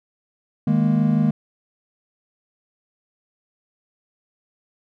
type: chord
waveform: triangle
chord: D# suspended fourth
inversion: none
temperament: just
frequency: 155.56 / 207.4 / 233.3 Hz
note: D#3 / G#3 / A#3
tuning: 0 / -2 / +2 cents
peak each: -18 dBFS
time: 0.67-1.31 s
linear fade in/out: 5 ms
effects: none